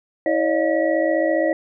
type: tone cluster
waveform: sine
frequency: 323.8 / 555 / 610 / 699 / 1931 Hz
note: E4 / C#5 / D#5 / F5 / B6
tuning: -31 / +2 / -34 / +1 / -39 cents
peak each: -22 / -21 / -21 / -28 / -28 dBFS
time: 0.26-1.53 s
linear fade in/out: 2 ms
effects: none